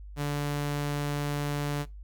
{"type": "tone", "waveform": "sawtooth", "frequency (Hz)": 145.2, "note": "D3", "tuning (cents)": -19, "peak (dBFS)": -24, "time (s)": [0.16, 1.86], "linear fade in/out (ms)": 50, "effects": ["noise-tail reverb RT60 0.2 s tail -19 dB re dry", "added 50 Hz sine -41 dBFS peak until 2.03 s"]}